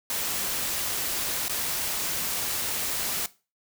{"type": "noise with dropouts", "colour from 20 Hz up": "white", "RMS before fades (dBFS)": -29, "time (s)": [0.1, 3.26], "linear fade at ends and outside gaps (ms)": 1, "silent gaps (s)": [1.482, 1.495], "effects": ["noise-tail reverb RT60 0.3 s tail -18 dB re dry"]}